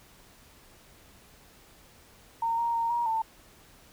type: tone with pitch steps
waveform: sine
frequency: 918 / 934 / 923 / 947 / 894 Hz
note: A#5 / A#5 / A#5 / A#5 / A5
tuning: -27 / +3 / -17 / +27 / +27 cents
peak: -25 dBFS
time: 2.42-3.22 s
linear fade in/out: 5 ms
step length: 160 ms
effects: pink hiss -56 dBFS RMS until 3.92 s